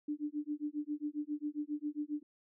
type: tone with tremolo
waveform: sine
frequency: 296.9 Hz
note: D4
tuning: 19 cents sharp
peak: -32 dBFS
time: 0.08-2.23 s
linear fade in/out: 5 ms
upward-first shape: sine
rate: 7.4 Hz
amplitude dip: 100%
effects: none